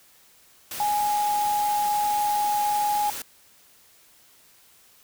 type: tone in noise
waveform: sine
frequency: 830.6 Hz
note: G#5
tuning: in tune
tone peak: -21 dBFS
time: 0.8-3.1 s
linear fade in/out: 2 ms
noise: white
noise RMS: -34 dBFS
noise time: 0.71-3.22 s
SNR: +10 dB
effects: white hiss -56 dBFS RMS until 5.03 s